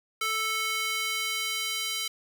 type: tone with high-pass filter sweep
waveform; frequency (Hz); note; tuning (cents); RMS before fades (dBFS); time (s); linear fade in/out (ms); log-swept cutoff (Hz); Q
square; 440; A4; 0; -30; 0.21-2.08; 5; 1600 to 3100; 1.4
effects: none